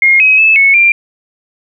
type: tone with pitch steps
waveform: sine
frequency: 2138 / 2541 / 2612 / 2203 / 2378 Hz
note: C7 / D#7 / E7 / C#7 / D7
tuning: +37 / +36 / -17 / -11 / +21 cents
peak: -4 dBFS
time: 0.02-0.92 s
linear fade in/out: 2 ms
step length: 180 ms
effects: none